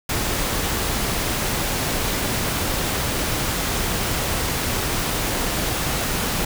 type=noise; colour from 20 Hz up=pink; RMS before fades=-23 dBFS; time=0.09-6.45 s; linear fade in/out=5 ms; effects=none